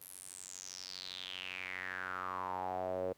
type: tone with band-pass filter sweep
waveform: sawtooth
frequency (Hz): 92.5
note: F#2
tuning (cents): 0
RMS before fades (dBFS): -42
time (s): 0.01-3.13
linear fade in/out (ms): 5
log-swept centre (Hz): 12000 to 500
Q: 6.1
effects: pink hiss -69 dBFS RMS until 3.17 s + high-pass 60 Hz 12 dB/octave